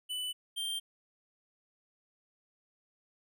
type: tone pair in turn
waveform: square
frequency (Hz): 2988 / 3166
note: F#7 / G7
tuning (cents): +16 / +17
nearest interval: minor second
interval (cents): 101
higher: second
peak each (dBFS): -35 / -34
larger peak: second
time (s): 0.09-0.33 / 0.56-0.8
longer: neither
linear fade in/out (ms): 20
effects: none